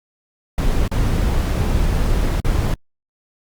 brown noise with dropouts, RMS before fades -17 dBFS, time 0.58-2.74 s, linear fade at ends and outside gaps 2 ms, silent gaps 0.879-0.914 / 2.402-2.446 s, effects Opus 48 kbps

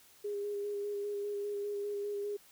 sine tone with vibrato, 408.7 Hz, G#4, 28 cents flat, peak -34 dBFS, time 0.24-2.37 s, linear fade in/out 10 ms, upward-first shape square, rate 5 Hz, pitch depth 16 cents each way, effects white hiss -61 dBFS RMS until 2.51 s

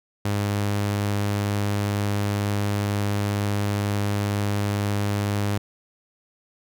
sawtooth tone, 102.1 Hz, G#2, 29 cents flat, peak -18 dBFS, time 0.25-5.58 s, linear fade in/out 5 ms, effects none

